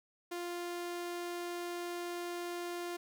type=tone; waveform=sawtooth; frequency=349.2 Hz; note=F4; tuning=in tune; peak=-34 dBFS; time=0.31-2.97 s; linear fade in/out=10 ms; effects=none